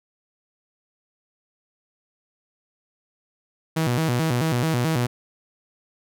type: tone with vibrato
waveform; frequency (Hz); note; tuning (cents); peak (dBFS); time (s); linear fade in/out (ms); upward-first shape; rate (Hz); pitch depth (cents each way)
sawtooth; 140; C#3; +18; -16; 3.76-5.07; 10; square; 4.6; 240
effects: none